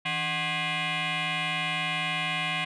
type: tone with frequency modulation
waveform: sine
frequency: 163.2 Hz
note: E3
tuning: 17 cents flat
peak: -24 dBFS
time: 0.05-2.65 s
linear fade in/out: 10 ms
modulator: 452 Hz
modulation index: 6.7
effects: tanh soft clip ceiling -25 dBFS